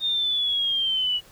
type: linear sweep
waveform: sine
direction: down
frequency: 3677 to 2920 Hz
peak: -21 dBFS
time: 0-1.21 s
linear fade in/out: 50 ms
effects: pink hiss -52 dBFS RMS until 1.31 s